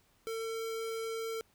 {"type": "tone", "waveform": "square", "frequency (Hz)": 450.8, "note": "A4", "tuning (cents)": 42, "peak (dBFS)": -36, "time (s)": [0.27, 1.41], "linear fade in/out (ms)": 0, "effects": ["pink hiss -69 dBFS RMS until 1.54 s"]}